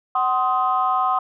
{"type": "chord", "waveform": "sine", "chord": "C diminished", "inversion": "second", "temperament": "just", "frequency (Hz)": [753.5, 1046.5, 1255.8], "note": ["Gb5", "C6", "Eb6"], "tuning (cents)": [31, 0, 16], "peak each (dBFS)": -21, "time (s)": [0.15, 1.19], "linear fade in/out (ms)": 5, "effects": ["tanh soft clip ceiling -8 dBFS"]}